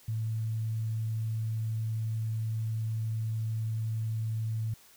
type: tone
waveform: sine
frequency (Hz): 111.1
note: A2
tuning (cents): +17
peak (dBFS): -29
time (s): 0.08-4.74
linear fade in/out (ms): 5
effects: white hiss -58 dBFS RMS until 4.96 s